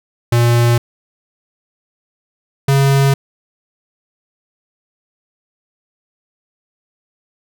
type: tone pair in turn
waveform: square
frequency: 118.9 / 137.68 Hz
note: A#2 / C#3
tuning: +35 / -11 cents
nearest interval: minor third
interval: 254 cents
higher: second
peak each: -10 dBFS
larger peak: neither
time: 0.32-0.78 / 2.68-3.14 s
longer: neither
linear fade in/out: 5 ms
effects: none